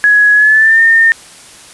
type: tone with pitch glide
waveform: sine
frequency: 1677 to 1818.2 Hz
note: G#6 to A#6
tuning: +16 to -44 cents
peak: -4 dBFS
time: 0.04-1.12 s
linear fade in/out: 0 ms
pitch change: +140 cents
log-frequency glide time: 0.34-0.81 s
effects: white hiss -36 dBFS RMS until 1.73 s + resampled to 24000 Hz